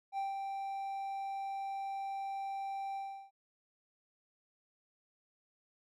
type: tone with ADSR envelope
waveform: triangle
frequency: 784 Hz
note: G5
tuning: in tune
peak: -31 dBFS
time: 0.12-3.31 s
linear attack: 58 ms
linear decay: 160 ms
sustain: -4 dB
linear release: 350 ms
effects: none